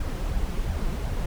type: noise with flanger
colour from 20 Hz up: brown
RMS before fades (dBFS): -27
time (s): 0-1.26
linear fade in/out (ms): 5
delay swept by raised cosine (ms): 1.2 to 5.8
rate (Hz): 2.8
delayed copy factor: +0.55
effects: none